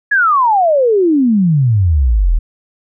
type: exponential sweep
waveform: sine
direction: down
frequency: 1719 to 36.52 Hz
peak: -8 dBFS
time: 0.11-2.39 s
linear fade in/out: 10 ms
effects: none